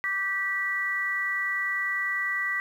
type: harmonic tone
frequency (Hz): 390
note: G4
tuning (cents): -9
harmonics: 3 / 4 / 5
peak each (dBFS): -35 / -36 / -26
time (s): 0.04-2.6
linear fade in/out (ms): 0
effects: 9-bit